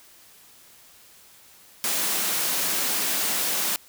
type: high-pass noise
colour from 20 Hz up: white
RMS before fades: -25 dBFS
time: 1.84-3.76 s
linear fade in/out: 0 ms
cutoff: 150 Hz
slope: 48 dB/octave
effects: white hiss -52 dBFS RMS until 3.88 s